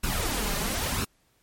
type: noise with flanger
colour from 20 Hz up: pink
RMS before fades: -28 dBFS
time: 0.03-1.05 s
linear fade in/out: 10 ms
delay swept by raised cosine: 0.74 to 5.04 ms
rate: 1 Hz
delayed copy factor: +0.6
effects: pink hiss -67 dBFS RMS until 1.42 s + MP3 64 kbps